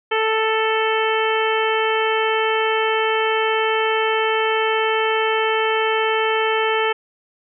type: harmonic tone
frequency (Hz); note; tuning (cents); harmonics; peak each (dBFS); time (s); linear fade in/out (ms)
440.8; A4; +3; 1 / 2 / 3 / 4 / 5 / 6 / 7; -20 / -23 / -25 / -26 / -27 / -28 / -28; 0.11-6.93; 10
effects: none